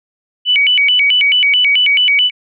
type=tone with vibrato; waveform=sine; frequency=2596 Hz; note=E7; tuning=27 cents flat; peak=-8 dBFS; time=0.45-2.31 s; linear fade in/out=50 ms; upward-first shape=square; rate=4.6 Hz; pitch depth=240 cents each way; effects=none